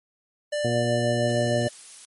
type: tone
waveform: square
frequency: 591 Hz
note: D5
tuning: 11 cents sharp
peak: -25 dBFS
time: 0.52-1.69 s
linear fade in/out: 10 ms
type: harmonic tone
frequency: 119.5 Hz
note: A#2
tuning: 43 cents sharp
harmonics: 1 / 2 / 3 / 4 / 5 / 6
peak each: -26 / -29 / -31 / -32 / -33 / -34 dBFS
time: 0.64-1.68 s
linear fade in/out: 10 ms
type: noise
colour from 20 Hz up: blue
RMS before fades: -42 dBFS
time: 1.28-2.05 s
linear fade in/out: 0 ms
effects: MP3 48 kbps